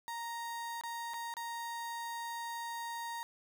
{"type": "tone with dropouts", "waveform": "35% pulse", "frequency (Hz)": 932.3, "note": "A#5", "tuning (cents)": 0, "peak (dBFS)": -37, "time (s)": [0.08, 3.23], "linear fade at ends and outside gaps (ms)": 0, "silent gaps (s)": [[0.811, 0.836], [1.136, 1.141], [1.339, 1.368]], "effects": []}